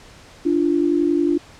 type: tone pair together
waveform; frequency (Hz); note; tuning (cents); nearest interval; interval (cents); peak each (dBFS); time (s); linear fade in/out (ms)
sine; 293.7 / 344.7; D4 / F4; 0 / -23; minor third; 277; -18; 0.45-1.38; 10
effects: pink hiss -45 dBFS RMS until 1.59 s + low-pass 7000 Hz 12 dB/octave